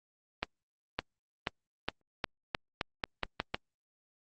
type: accelerating click train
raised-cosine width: 0.3 ms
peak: -14 dBFS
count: 11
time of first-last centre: 0.43-3.545 s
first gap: 560 ms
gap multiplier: 0.86
effects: Opus 24 kbps